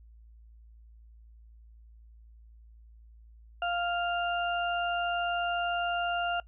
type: harmonic tone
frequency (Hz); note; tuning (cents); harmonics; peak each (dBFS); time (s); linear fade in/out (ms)
698.5; F5; 0; 1 / 2 / 4; -30 / -33 / -36; 3.62-6.4; 2
effects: noise-tail reverb RT60 0.1 s tail -21 dB re dry + added 56 Hz sine -51 dBFS peak until 6.47 s